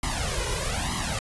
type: noise with flanger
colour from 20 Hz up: pink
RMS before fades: -28 dBFS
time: 0.03-1.19 s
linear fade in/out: 2 ms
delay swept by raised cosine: 0.98 to 2.08 ms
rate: 1.1 Hz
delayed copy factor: +0.95
effects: resampled to 24000 Hz